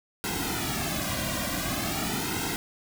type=noise with flanger; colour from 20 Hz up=pink; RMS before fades=-30 dBFS; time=0.24-2.56 s; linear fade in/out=0 ms; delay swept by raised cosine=1.7 to 2.33 ms; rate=0.45 Hz; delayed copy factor=-1; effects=none